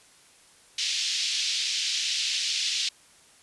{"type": "band-pass noise", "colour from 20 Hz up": "white", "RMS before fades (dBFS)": -28, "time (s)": [0.78, 2.89], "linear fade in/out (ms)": 5, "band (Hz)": [2700, 5400], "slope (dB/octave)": 24, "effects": ["white hiss -56 dBFS RMS until 3.42 s", "resampled to 24000 Hz"]}